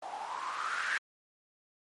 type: noise with low-pass filter sweep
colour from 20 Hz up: violet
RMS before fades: -36 dBFS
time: 0.02-0.98 s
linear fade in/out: 5 ms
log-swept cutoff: 730 to 1700 Hz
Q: 7.8
effects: MP3 48 kbps